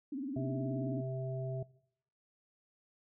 sine tone with vibrato, 272.6 Hz, C#4, 29 cents flat, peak -36 dBFS, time 0.12-1.01 s, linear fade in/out 5 ms, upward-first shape triangle, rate 19 Hz, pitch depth 200 cents each way
harmonic tone, 130.81 Hz, C3, in tune, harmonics 1 / 3 / 5, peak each -36 / -45 / -42 dBFS, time 0.36-1.63 s, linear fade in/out 5 ms
effects noise-tail reverb RT60 0.7 s tail -21 dB re dry

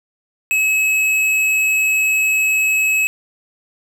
sine tone with tanh clipping, 2573 Hz, E7, 43 cents flat, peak -15 dBFS, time 0.51-3.07 s, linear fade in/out 0 ms, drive 13 dB, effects none

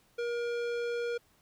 sine tone with tanh clipping, 474.7 Hz, A#4, 31 cents sharp, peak -33 dBFS, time 0.18-1.18 s, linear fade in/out 10 ms, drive 17 dB, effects pink hiss -67 dBFS RMS until 1.41 s

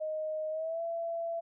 sine tone with pitch glide, 622.3 to 670.8 Hz, D#5 to E5, 0 to +30 cents, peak -32 dBFS, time 0-1.41 s, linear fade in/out 20 ms, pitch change +130 cents, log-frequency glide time 0.5-0.82 s, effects none

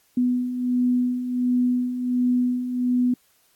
sine beating tone pair, 246.9 / 248.3 Hz, B3 / B3, 0 / +9 cents, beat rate 1.4 Hz, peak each -27 / -20 dBFS, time 0.17-3.14 s, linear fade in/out 5 ms, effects white hiss -62 dBFS RMS until 3.55 s + AAC 64 kbps

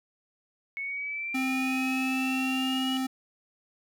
sine exponential sweep, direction up, 2200 to 2932 Hz, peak -31 dBFS, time 0.77-2.97 s, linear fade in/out 0 ms
square tone, 261.6 Hz, C4, in tune, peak -28 dBFS, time 1.34-3.07 s, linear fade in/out 10 ms
effects none

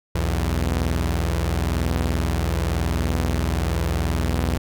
sawtooth tone pair together, 62.12 / 83.1 Hz, B1 / E2, +11 / +15 cents, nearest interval perfect fourth, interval 504 cents, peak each -19 dBFS, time 0.15-4.58 s, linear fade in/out 5 ms, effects none

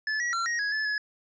square tone with pitch steps, 1732 / 1921 / 1364 / 1880 / 1667 / 1731 / 1696 Hz, A6 / B6 / F6 / A#6 / G#6 / A6 / G#6, -28 / -48 / -41 / +14 / +6 / -29 / +36 cents, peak -27 dBFS, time 0.07-0.98 s, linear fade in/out 2 ms, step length 130 ms, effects resampled to 16000 Hz

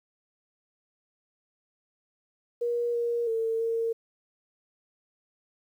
sine tone with pitch steps, 476.2 / 472.1 / 451.2 / 457 Hz, A#4 / A#4 / A4 / A#4, +37 / +22 / +44 / -34 cents, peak -25 dBFS, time 2.61-3.93 s, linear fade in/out 10 ms, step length 330 ms, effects 10-bit

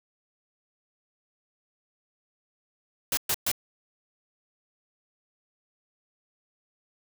white noise bursts, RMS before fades -26 dBFS, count 3, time 3.12-3.516 s, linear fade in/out 2 ms, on 52 ms, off 120 ms, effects none

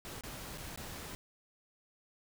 pink noise with dropouts, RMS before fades -45 dBFS, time 0.05-1.15 s, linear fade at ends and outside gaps 0 ms, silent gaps 0.209-0.236 / 0.575-0.581 / 0.76-0.775 s, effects none

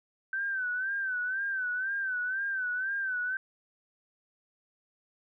sine tone with vibrato, 1536 Hz, G6, 36 cents flat, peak -29 dBFS, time 0.33-3.37 s, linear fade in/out 2 ms, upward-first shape sine, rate 2 Hz, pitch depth 83 cents each way, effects none

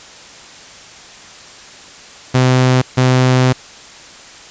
sawtooth tone bursts at uneven times, 128 Hz, C3, 38 cents flat, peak -5 dBFS, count 2, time 2.34-2.82 / 2.97-3.53 s, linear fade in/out 10 ms, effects white hiss -37 dBFS RMS until 4.5 s + resampled to 16000 Hz

